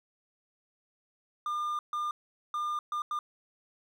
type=tone bursts at uneven times; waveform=triangle; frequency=1204 Hz; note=D6; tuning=43 cents sharp; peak=-28 dBFS; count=5; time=1.46-1.79 / 1.93-2.11 / 2.54-2.79 / 2.92-3.02 / 3.11-3.19 s; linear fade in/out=2 ms; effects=none